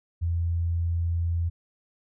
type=tone; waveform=sine; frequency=84.7 Hz; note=E2; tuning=48 cents sharp; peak=-23 dBFS; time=0.21-1.5 s; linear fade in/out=20 ms; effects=none